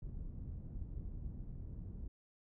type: low-pass noise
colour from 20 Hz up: pink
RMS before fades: -45 dBFS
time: 0.02-2.08 s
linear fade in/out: 5 ms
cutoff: 150 Hz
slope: 12 dB/octave
effects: none